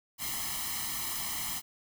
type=noise with comb filter; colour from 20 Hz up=white; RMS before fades=-35 dBFS; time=0.18-1.62 s; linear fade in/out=50 ms; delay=0.98 ms; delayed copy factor=+1; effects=none